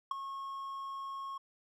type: tone with ADSR envelope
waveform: triangle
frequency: 1090 Hz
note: C#6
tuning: 29 cents flat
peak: -26 dBFS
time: 0.11-1.38 s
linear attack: 4 ms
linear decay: 11 ms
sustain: -11 dB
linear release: 8 ms
effects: none